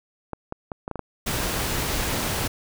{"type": "clicks", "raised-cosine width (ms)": 1, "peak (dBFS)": -16, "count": 7, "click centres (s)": [0.333, 0.524, 0.718, 0.879, 0.913, 0.957, 0.993]}
{"type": "noise", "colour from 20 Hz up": "pink", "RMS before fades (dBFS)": -26, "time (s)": [1.26, 2.48], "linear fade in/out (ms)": 10}
{"effects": []}